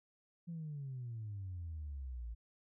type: exponential sweep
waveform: sine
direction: down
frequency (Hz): 173.1 to 54.9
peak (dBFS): -40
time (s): 0.47-2.35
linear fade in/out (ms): 20
effects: tanh soft clip ceiling -37 dBFS